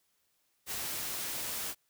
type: noise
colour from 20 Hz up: white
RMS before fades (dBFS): -37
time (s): 0.66-1.75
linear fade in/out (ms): 50
effects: white hiss -75 dBFS RMS until 1.89 s